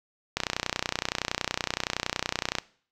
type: click train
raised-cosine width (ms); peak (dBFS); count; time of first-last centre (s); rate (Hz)
0.2; -8; 69; 0.37-2.585; 30.7
effects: noise-tail reverb RT60 0.5 s tail -20 dB re dry